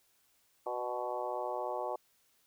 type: harmonic tone with a mistuned harmonic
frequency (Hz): 123.8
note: B2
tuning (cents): +5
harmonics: 3 / 4 / 5 / 6 / 7 / 8 / 9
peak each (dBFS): -43 / -41 / -39 / -42 / -40 / -47 / -45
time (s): 0.66-1.96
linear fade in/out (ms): 5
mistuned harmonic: 5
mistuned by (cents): -25
effects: white hiss -71 dBFS RMS until 2.46 s